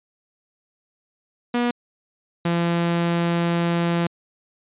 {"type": "tone pair in turn", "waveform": "sawtooth", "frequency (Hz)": [241.3, 170.62], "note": ["B3", "F3"], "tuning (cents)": [-40, -40], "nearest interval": "tritone", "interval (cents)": 600, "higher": "first", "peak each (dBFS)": -15, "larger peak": "neither", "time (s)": [[1.54, 1.71], [2.45, 4.07]], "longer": "second", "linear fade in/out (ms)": 5, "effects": ["resampled to 8000 Hz"]}